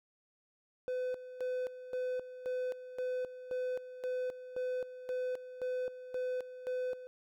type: tone with tremolo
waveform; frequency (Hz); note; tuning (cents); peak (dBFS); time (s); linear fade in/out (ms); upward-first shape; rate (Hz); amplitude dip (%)
triangle; 505; B4; +39; -31; 0.88-7.07; 0; square; 1.9; 75
effects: none